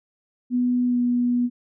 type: tone with pitch glide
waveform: sine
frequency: 246.9 to 243.8 Hz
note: B3 to B3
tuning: 0 to -22 cents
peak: -18 dBFS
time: 0.5-1.5 s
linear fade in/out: 50 ms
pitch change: -22 cents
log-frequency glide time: 0.86-0.98 s
effects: none